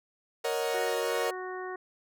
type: chord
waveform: 40% pulse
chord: D# minor seventh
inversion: second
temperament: equal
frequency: 466.2 / 554.4 / 622.3 / 740 Hz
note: A#4 / C#5 / D#5 / F#5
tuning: 0 / 0 / 0 / 0 cents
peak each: -30 / -34 / -35 / -36 dBFS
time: 0.44-1.31 s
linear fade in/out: 10 ms
type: harmonic tone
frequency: 369.3 Hz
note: F#4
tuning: 3 cents flat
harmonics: 1 / 2 / 3 / 4 / 5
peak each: -37 / -42 / -42 / -46 / -44 dBFS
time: 0.74-1.76 s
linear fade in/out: 5 ms
effects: none